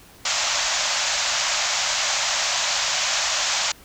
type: band-pass noise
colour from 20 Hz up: white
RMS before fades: -23 dBFS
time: 0.25-3.72 s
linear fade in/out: 5 ms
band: 560 to 7300 Hz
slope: 96 dB/octave
effects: pink hiss -48 dBFS RMS until 3.84 s